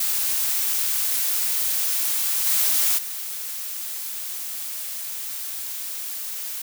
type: noise with level steps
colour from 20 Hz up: blue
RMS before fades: -23 / -20 / -31 dBFS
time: 0-6.62 s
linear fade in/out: 5 ms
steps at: 2.45 / 2.97 s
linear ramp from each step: 20 ms
effects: none